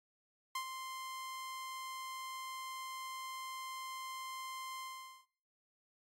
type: tone with ADSR envelope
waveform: sawtooth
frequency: 1046.5 Hz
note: C6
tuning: in tune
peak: -32 dBFS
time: 0.55-5.26 s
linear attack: 4 ms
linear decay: 83 ms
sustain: -7 dB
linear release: 450 ms
effects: noise-tail reverb RT60 0.6 s tail -22 dB re dry + AAC 48 kbps